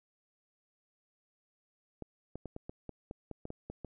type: clicks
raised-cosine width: 2 ms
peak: -28 dBFS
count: 12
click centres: 2.023 / 2.356 / 2.457 / 2.564 / 2.695 / 2.893 / 3.111 / 3.313 / 3.454 / 3.504 / 3.7 / 3.847 s
effects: none